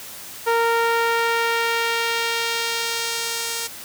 sawtooth tone with band-pass filter sweep, 462.6 Hz, A#4, 13 cents flat, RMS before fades -22 dBFS, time 0.46-3.68 s, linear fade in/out 20 ms, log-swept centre 990 to 7800 Hz, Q 0.78, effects white hiss -37 dBFS RMS until 3.84 s + high-pass 60 Hz 12 dB/octave

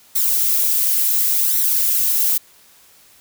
violet noise with flanger, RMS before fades -17 dBFS, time 0.15-2.38 s, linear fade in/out 10 ms, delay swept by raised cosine 0.51 to 4.61 ms, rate 0.7 Hz, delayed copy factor +0.7, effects white hiss -50 dBFS RMS until 3.2 s

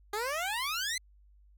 15% pulse exponential sweep, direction up, 400 to 2093 Hz, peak -25 dBFS, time 0.13-0.98 s, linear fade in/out 5 ms, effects added 50 Hz sine -57 dBFS peak until 1.57 s

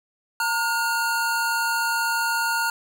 square tone pair together, 915 / 1429.8 Hz, A#5 / F6, -32 / +40 cents, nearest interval minor sixth, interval 772 cents, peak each -26 / -24 dBFS, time 0.4-2.7 s, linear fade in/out 2 ms, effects none

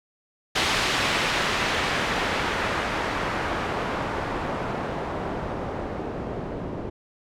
white noise with low-pass filter sweep, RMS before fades -27 dBFS, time 0.55-6.9 s, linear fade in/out 10 ms, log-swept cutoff 3600 to 440 Hz, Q 0.74, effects none

